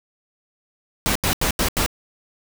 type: noise bursts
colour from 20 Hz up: pink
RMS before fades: -20 dBFS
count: 5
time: 1.06-1.862 s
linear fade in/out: 0 ms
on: 94 ms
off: 83 ms
effects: none